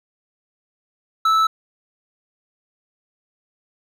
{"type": "tone with hard clipping", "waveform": "sine", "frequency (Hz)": 1311, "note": "E6", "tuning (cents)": -10, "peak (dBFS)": -15, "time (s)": [1.25, 1.47], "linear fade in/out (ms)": 5, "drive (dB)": 6, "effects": []}